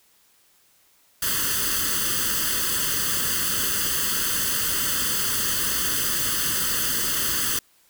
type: noise with comb filter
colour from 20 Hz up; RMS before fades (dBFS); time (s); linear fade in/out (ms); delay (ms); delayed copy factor
white; -24; 1.22-7.59; 5; 0.64; +0.9
effects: white hiss -60 dBFS RMS until 7.89 s